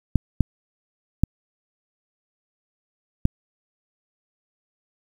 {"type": "clicks", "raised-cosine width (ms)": 5, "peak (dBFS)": -4, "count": 4, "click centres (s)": [0.157, 0.407, 1.236, 3.254], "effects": ["7-bit"]}